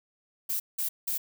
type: noise bursts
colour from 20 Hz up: violet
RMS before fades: -30 dBFS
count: 3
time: 0.49-1.18 s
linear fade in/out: 10 ms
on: 110 ms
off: 180 ms
effects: none